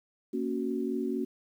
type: chord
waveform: sine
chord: F# major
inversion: first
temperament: equal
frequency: 233.1 / 277.2 / 370 Hz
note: A#3 / C#4 / F#4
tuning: 0 / 0 / 0 cents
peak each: -33 dBFS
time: 0.33-1.25 s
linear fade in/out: 10 ms
effects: 10-bit